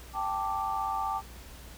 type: chord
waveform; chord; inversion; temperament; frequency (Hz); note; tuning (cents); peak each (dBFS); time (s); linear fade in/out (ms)
sine; G suspended second; none; equal; 784 / 880 / 1174.7; G5 / A5 / D6; 0 / 0 / 0; -33; 0.13-1.22; 50
effects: added 60 Hz sine -48 dBFS peak until 1.77 s + pink hiss -50 dBFS RMS until 1.77 s

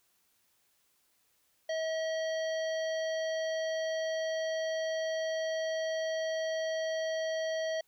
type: harmonic tone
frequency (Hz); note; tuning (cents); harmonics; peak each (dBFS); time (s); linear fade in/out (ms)
641; E5; -49; 1 / 3 / 5 / 7 / 9; -31 / -41 / -45 / -48 / -50; 1.69-7.81; 5
effects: white hiss -72 dBFS RMS until 7.87 s

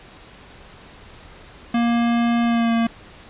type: tone with pitch glide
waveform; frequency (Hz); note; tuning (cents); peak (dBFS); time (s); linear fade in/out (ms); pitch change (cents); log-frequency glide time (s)
square; 235.2 to 230.2; A#3 to A#3; +16 to -22; -17; 1.74-2.87; 5; -38; 2.44-2.73
effects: pink hiss -44 dBFS RMS until 3.29 s + resampled to 8000 Hz

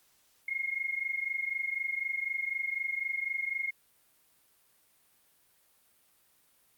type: tone pair together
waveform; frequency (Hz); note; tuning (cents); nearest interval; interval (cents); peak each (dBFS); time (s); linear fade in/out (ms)
sine; 2141 / 2165; C7 / C#7; +39 / -41; unison; 20; -33 / -35; 0.48-3.71; 5
effects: white hiss -67 dBFS RMS until 6.77 s + Opus 48 kbps

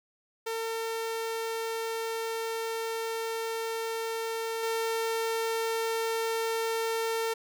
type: tone with level steps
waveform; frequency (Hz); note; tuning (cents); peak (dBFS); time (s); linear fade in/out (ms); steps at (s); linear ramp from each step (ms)
sawtooth; 452.5; A4; +48; -27 / -24; 0.46-7.34; 10; 4.63; 2
effects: none

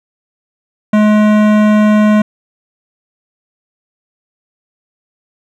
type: tone with hard clipping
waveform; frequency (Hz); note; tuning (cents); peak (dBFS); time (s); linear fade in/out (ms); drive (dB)
sine; 211.9; G#3; +35; -8; 0.93-2.22; 5; 17
effects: none

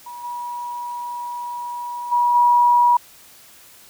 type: tone with level steps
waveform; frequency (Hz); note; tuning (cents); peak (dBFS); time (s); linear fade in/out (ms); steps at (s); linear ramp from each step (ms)
sine; 965; B5; -40; -32 / -26 / -14 / -11; 0.06-2.97; 5; 0.23 / 2.11 / 2.34; 20
effects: white hiss -47 dBFS RMS until 3.89 s

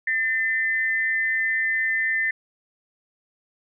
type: tone pair together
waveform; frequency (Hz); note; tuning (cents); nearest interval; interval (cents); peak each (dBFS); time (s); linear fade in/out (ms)
sine; 1798 / 2041; A6 / C7; +37 / -44; major second; 219; -22 / -25; 0.07-2.31; 5
effects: none

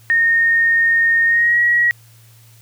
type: tone with pitch glide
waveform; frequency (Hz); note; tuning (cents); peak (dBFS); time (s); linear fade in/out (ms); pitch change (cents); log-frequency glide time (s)
sine; 1842 to 1910.3; A#6 to A#6; -21 to +42; -11; 0.1-1.91; 0; +63; 1.26-1.6
effects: added 114 Hz sine -45 dBFS peak until 2.61 s + white hiss -51 dBFS RMS until 2.61 s

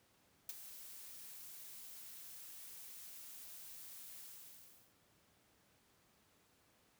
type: noise with ADSR envelope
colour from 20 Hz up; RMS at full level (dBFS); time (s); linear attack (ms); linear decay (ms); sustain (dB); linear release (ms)
blue; -41; 0.49-4.94; 3; 23; -12; 730
effects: pink hiss -72 dBFS RMS until 6.99 s + high-pass 80 Hz 12 dB/octave

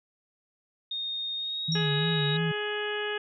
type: tone with pitch glide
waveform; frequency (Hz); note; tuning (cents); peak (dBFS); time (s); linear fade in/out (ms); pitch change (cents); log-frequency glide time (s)
sine; 3692 to 3800; A#7 to A#7; -17 to +33; -30; 0.91-2.37; 5; +50; 1.35-1.73
type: tone with vibrato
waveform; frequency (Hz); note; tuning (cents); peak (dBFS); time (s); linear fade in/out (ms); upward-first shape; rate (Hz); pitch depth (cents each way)
sine; 155.56; D#3; 0; -26; 1.68-2.52; 10; sine; 3; 100
type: tone with exponential decay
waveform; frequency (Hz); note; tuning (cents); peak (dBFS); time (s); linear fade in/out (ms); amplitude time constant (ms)
sine; 5560; F8; -9; -27; 1.72-1.89; 2; 36
type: harmonic tone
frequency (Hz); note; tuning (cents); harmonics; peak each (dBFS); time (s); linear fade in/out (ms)
418.5; G#4; +13; 1 / 2 / 3 / 4 / 5 / 6 / 7 / 8; -32 / -40 / -42 / -34 / -44 / -41 / -37 / -46; 1.75-3.18; 5
effects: none

